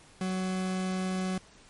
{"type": "tone", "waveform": "40% pulse", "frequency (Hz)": 186.4, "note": "F#3", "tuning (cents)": 13, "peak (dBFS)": -28, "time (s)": [0.21, 1.38], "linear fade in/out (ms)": 2, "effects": ["pink hiss -56 dBFS RMS until 1.69 s", "MP3 48 kbps"]}